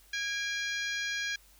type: harmonic tone with a mistuned harmonic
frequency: 821 Hz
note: G#5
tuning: 20 cents flat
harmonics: 2 / 3 / 4 / 5 / 6 / 7 / 8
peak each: -34 / -38 / -40 / -42 / -44 / -45 / -46 dBFS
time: 0.13-1.36 s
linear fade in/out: 5 ms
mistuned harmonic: 3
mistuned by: -56 cents
effects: added 48 Hz sine -61 dBFS peak until 1.59 s + white hiss -61 dBFS RMS until 1.59 s